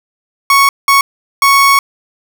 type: tone bursts at uneven times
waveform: 30% pulse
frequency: 1108.7 Hz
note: C#6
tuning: in tune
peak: -3 dBFS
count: 3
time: 0.5-0.69 / 0.88-1.01 / 1.42-1.79 s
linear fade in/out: 2 ms
effects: none